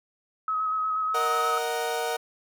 sine tone with vibrato, 1275 Hz, D#6, 42 cents sharp, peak -24 dBFS, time 0.48-1.58 s, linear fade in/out 2 ms, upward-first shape square, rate 8.3 Hz, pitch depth 15 cents each way
30% pulse chord, D# minor, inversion second, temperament equal, 466.2 / 622.3 / 740 Hz, A#4 / D#5 / F#5, 0 / 0 / 0 cents, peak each -27 / -31 / -28 dBFS, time 1.14-2.17 s, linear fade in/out 10 ms
effects none

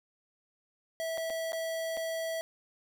square tone with dropouts, 653 Hz, E5, 17 cents flat, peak -33 dBFS, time 1-2.41 s, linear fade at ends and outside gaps 0 ms, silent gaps 1.175-1.18 / 1.3-1.304 / 1.521-1.531 / 1.97-1.974 s, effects none

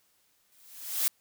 blue noise with exponential growth, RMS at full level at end -24 dBFS, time 0.52-1.08 s, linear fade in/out 0 ms, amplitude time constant 120 ms, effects white hiss -69 dBFS RMS until 1.2 s

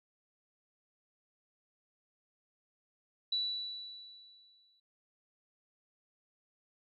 sine tone with exponential decay, 3947 Hz, B7, 2 cents flat, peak -29 dBFS, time 3.32-4.8 s, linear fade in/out 5 ms, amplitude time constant 320 ms, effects none

